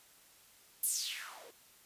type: noise with band-pass filter sweep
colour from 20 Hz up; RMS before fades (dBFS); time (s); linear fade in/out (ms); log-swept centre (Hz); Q
blue; -39; 0.83-1.51; 5; 12000 to 380; 3.8
effects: white hiss -62 dBFS RMS until 1.85 s + resampled to 32000 Hz